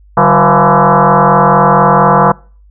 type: tone with frequency modulation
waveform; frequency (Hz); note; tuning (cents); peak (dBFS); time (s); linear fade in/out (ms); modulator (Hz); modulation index
sine; 146.83; D3; 0; -4; 0.17-2.32; 5; 169; 6.9
effects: noise-tail reverb RT60 0.4 s tail -25 dB re dry + added 50 Hz sine -39 dBFS peak until 2.7 s